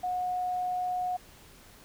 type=tone; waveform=sine; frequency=727 Hz; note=F#5; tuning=31 cents flat; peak=-28 dBFS; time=0.03-1.17 s; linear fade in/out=10 ms; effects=pink hiss -54 dBFS RMS until 1.84 s